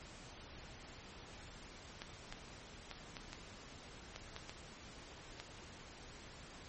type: clicks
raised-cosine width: 0.2 ms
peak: -27 dBFS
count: 9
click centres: 2.019 / 2.325 / 2.913 / 3.168 / 3.331 / 4.161 / 4.364 / 4.495 / 5.4 s
effects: pink hiss -54 dBFS RMS until 6.68 s + MP3 32 kbps